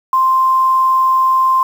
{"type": "tone with quantisation", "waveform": "sine", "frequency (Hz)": 1046.5, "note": "C6", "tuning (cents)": 0, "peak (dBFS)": -9, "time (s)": [0.13, 1.63], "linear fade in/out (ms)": 2, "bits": 6, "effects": []}